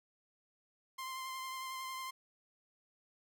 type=tone with vibrato; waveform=sawtooth; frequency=1046.5 Hz; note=C6; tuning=in tune; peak=-37 dBFS; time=0.98-2.11 s; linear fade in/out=10 ms; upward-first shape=triangle; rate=11 Hz; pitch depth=21 cents each way; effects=none